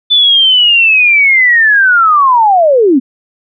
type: linear sweep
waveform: sine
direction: down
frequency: 3520 to 240 Hz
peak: -4 dBFS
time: 0.1-3 s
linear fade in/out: 20 ms
effects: none